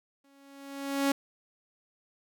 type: tone with exponential growth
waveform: sawtooth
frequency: 277.2 Hz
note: C#4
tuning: in tune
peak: -19 dBFS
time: 0.24-1.12 s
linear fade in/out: 5 ms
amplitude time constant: 190 ms
effects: none